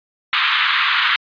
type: band-pass noise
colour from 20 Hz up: pink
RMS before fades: -17 dBFS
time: 0.33-1.16 s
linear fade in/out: 0 ms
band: 1100 to 3800 Hz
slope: 48 dB/octave
effects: resampled to 11025 Hz